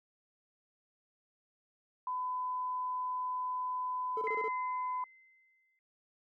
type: tone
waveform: sine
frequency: 1006 Hz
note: B5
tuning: 32 cents sharp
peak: -33 dBFS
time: 2.07-5.04 s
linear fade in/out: 2 ms
type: tone bursts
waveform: triangle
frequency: 440 Hz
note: A4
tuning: in tune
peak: -33 dBFS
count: 5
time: 4.17-4.482 s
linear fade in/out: 2 ms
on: 44 ms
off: 23 ms
type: tone with exponential decay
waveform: sine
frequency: 2066 Hz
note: C7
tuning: 22 cents flat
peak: -35 dBFS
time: 4.27-5.79 s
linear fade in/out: 1 ms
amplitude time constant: 330 ms
effects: none